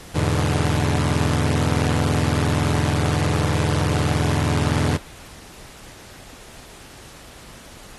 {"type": "chord", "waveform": "sawtooth", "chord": "E dominant seventh", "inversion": "none", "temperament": "equal", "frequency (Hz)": [82.41, 103.83, 123.47, 146.83], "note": ["E2", "G#2", "B2", "D3"], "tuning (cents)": [0, 0, 0, 0], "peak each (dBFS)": [-18, -20, -22, -19], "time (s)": [0.14, 4.98], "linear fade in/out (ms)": 20, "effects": ["pink hiss -42 dBFS RMS until 7.98 s", "AAC 32 kbps"]}